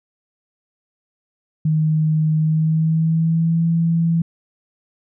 sine tone with pitch glide, 156 to 166.23 Hz, D#3 to E3, +5 to +15 cents, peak -14 dBFS, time 1.65-4.22 s, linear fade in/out 5 ms, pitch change +110 cents, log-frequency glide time 2.37-3.65 s, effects none

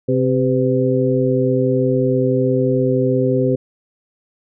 harmonic tone with a mistuned harmonic, 130.81 Hz, C3, in tune, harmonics 1 / 2 / 3 / 4, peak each -19 / -19 / -19 / -19 dBFS, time 0.08-3.56 s, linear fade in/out 10 ms, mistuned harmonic 4, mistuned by -57 cents, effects none

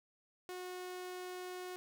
sawtooth tone, 364.1 Hz, F#4, 28 cents flat, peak -39 dBFS, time 0.49-1.76 s, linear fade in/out 0 ms, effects none

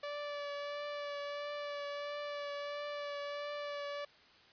sawtooth tone with vibrato, 579 Hz, D5, 25 cents flat, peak -35 dBFS, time 0.03-4.05 s, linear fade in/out 5 ms, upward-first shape triangle, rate 1.5 Hz, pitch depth 20 cents each way, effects white hiss -62 dBFS RMS until 4.52 s + resampled to 11025 Hz

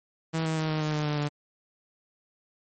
sawtooth tone with pitch steps, 161.8 / 159.57 / 157.38 / 155.21 / 153.07 / 150.96 / 148.89 / 146.84 Hz, E3 / D#3 / D#3 / D#3 / D#3 / D3 / D3 / D3, -32 / +44 / +20 / -4 / -28 / +48 / +24 / 0 cents, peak -22 dBFS, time 0.33-1.29 s, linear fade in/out 20 ms, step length 120 ms, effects MP3 32 kbps

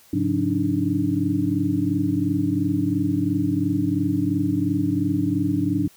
sine tone cluster, 103.4 / 135.9 / 178.4 / 283.4 / 306.3 Hz, G#2 / C#3 / F3 / C#4 / D#4, -7 / -34 / +37 / +38 / -27 cents, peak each -27 / -32 / -27 / -23 / -24 dBFS, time 0.13-5.88 s, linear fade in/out 5 ms, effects white hiss -53 dBFS RMS until 5.96 s

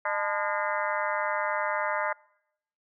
harmonic tone with a mistuned harmonic, 203.5 Hz, G#3, 35 cents flat, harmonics 3 / 4 / 5 / 6 / 7 / 8 / 9 / 10, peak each -32 / -33 / -34 / -35 / -35 / -36 / -37 / -37 dBFS, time 0.05-2.13 s, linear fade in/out 5 ms, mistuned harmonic 4, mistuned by +130 cents, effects noise-tail reverb RT60 0.8 s tail -25 dB re dry

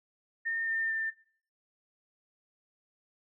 sine tone with pitch steps, 1822 / 1806.3 / 1790.7 Hz, A#6 / A6 / A6, -40 / +45 / +30 cents, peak -29 dBFS, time 0.45-1.11 s, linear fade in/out 20 ms, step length 220 ms, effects noise-tail reverb RT60 0.5 s tail -21 dB re dry

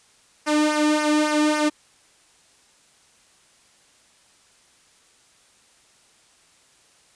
sawtooth tone with flanger, 302.2 Hz, D4, 50 cents sharp, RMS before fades -20 dBFS, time 0.46-1.7 s, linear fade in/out 20 ms, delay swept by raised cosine 0.25 to 1.45 ms, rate 3.6 Hz, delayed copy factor -0.7, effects white hiss -57 dBFS RMS until 7.15 s + resampled to 22050 Hz

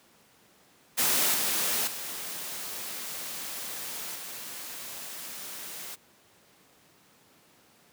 white noise with level steps, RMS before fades -25 / -28 / -37 / -40 dBFS, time 0.97-5.96 s, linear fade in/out 20 ms, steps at 1.34 / 1.87 / 4.15 s, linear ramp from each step 5 ms, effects pink hiss -60 dBFS RMS until 7.92 s + high-pass 150 Hz 12 dB/octave

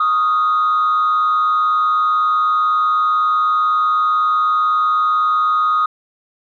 sine tone with frequency modulation, 1244 Hz, D#6, 1 cent flat, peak -11 dBFS, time 0-5.86 s, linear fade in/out 5 ms, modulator 138 Hz, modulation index 0.42, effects tanh soft clip ceiling -10 dBFS

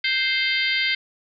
harmonic tone, 523.3 Hz, C5, in tune, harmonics 3 / 4 / 5 / 6 / 7 / 8 / 9, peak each -29 / -22 / -33 / -27 / -30 / -33 / -30 dBFS, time 0.04-0.95 s, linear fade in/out 5 ms, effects none

